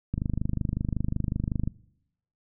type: click train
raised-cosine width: 5 ms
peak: -15 dBFS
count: 40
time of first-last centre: 0.14-1.675 s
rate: 25.4 Hz
effects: noise-tail reverb RT60 0.8 s tail -22 dB re dry